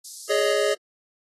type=high-pass noise; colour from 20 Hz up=white; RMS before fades=-36 dBFS; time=0.04-0.53 s; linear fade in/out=10 ms; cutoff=4400 Hz; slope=48 dB/octave
type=chord; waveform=square; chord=Ab suspended fourth; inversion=none; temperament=equal with one note detuned; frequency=415.3 / 560.8 / 622.3 Hz; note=Ab4 / Db5 / Eb5; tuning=0 / +20 / 0 cents; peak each=-24 / -25 / -26 dBFS; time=0.29-0.75 s; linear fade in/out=20 ms
effects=low-pass 10000 Hz 12 dB/octave + AAC 32 kbps